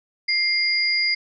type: tone pair together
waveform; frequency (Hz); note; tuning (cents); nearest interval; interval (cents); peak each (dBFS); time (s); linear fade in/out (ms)
sine; 2100 / 4858; C7 / D#8; +6 / -42; octave + minor third; 1452; -21; 0.28-1.15; 10
effects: none